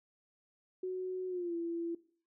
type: tone with pitch glide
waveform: sine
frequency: 370 to 337.3 Hz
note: F#4 to E4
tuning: 0 to +40 cents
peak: -34 dBFS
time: 0.83-1.95 s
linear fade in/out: 5 ms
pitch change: -160 cents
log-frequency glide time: 1.28-1.55 s
effects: noise-tail reverb RT60 0.5 s tail -19 dB re dry